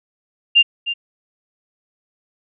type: tone with echo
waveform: sine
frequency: 2794 Hz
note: F7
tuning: in tune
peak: -7 dBFS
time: 0.55-0.63 s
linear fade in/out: 20 ms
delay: 310 ms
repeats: 1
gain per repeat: -12 dB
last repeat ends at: 0.94 s
effects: none